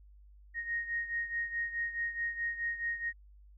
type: beating tone pair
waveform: sine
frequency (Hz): 1864.7 / 1869.4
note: A#6 / A#6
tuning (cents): 0 / +4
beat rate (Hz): 4.7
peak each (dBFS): -34 / -39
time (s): 0.54-3.13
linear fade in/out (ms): 50
effects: added 50 Hz sine -54 dBFS peak until 3.57 s